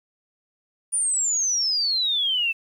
sine exponential sweep, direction down, 9580 to 2623 Hz, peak -20 dBFS, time 0.92-2.53 s, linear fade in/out 20 ms, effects 9-bit

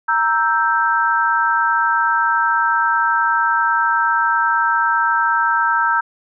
sine chord, E diminished, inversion second, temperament equal, 932.3 / 1318.5 / 1568 Hz, Bb5 / E6 / G6, 0 / 0 / 0 cents, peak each -18 dBFS, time 0.08-6.01 s, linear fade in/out 10 ms, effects none

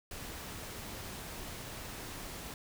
pink noise, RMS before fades -44 dBFS, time 0.11-2.54 s, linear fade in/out 2 ms, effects none

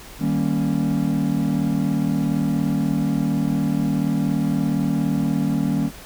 triangle chord, Eb dominant seventh, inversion none, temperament equal, 155.56 / 196 / 233.1 / 277.2 Hz, Eb3 / G3 / Bb3 / Db4, 0 / 0 / 0 / 0 cents, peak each -22 dBFS, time 0.19-5.91 s, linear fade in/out 50 ms, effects added 50 Hz sine -46 dBFS peak until 6.05 s + pink hiss -41 dBFS RMS until 6.05 s

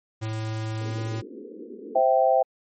square tone with pitch glide, 110 to 111.54 Hz, A2 to A2, 0 to +24 cents, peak -28 dBFS, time 0.21-1.22 s, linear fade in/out 20 ms, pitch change +24 cents, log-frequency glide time 0.84-0.99 s
white band-pass noise, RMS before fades -40 dBFS, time 0.81-2.02 s, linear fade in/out 5 ms, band 210 to 480 Hz, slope 96 dB/octave
sine chord, C major, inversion none, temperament equal with one note detuned, 523.3 / 659.3 / 778.1 Hz, C5 / E5 / G5, 0 / 0 / -13 cents, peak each -21 dBFS, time 1.95-2.43 s, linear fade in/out 10 ms
effects MP3 32 kbps

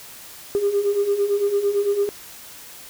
sine beating tone pair, 398.1 / 407 Hz, G4 / G#4, +27 / -35 cents, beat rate 8.9 Hz, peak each -23 / -18 dBFS, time 0.55-2.09 s, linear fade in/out 0 ms, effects tanh soft clip ceiling -12 dBFS + white hiss -41 dBFS RMS until 2.89 s

